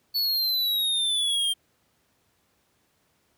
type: exponential sweep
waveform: square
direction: down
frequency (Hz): 4456 to 3171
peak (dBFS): -23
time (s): 0.14-1.54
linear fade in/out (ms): 20
effects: pink hiss -68 dBFS RMS until 3.37 s + high-pass 80 Hz 12 dB/octave